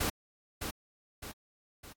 pink noise with echo, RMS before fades -31 dBFS, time 0-0.1 s, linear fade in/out 10 ms, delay 610 ms, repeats 3, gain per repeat -6 dB, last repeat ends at 1.93 s, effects AAC 64 kbps

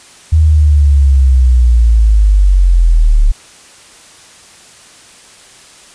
sine linear sweep, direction down, 79.7 to 35.1 Hz, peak -4 dBFS, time 0.32-3.32 s, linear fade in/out 10 ms, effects white hiss -39 dBFS RMS until 5.94 s + resampled to 22050 Hz

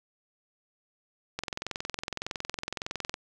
click train, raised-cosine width 0.2 ms, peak -15 dBFS, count 39, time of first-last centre 1.39-3.141 s, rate 21.7 Hz, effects none

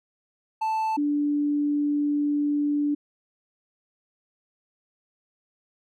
triangle / sine tone pair in turn, 880 / 292 Hz, A5 / D4, 0 / -10 cents, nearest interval octave + perfect fifth, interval 1910 cents, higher first, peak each -21 dBFS, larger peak neither, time 0.61-0.97 / 0.97-2.95 s, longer second, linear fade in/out 10 ms, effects none

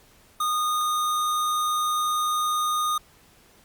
square tone, 1230 Hz, D#6, 20 cents flat, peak -23 dBFS, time 0.4-2.98 s, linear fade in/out 5 ms, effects pink hiss -56 dBFS RMS until 3.64 s + Opus 48 kbps

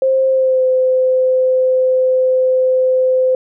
sine tone with pitch glide, 528 to 514.7 Hz, C5 to C5, +16 to -29 cents, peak -10 dBFS, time 0.02-3.35 s, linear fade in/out 2 ms, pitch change -45 cents, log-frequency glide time 0.28-0.64 s, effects none

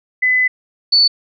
sine tone pair in turn, 2011 / 4478 Hz, B6 / C#8, +31 / +17 cents, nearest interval octave + major second, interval 1386 cents, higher second, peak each -11 / -8 dBFS, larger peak second, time 0.22-0.48 / 0.92-1.08 s, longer first, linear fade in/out 10 ms, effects none

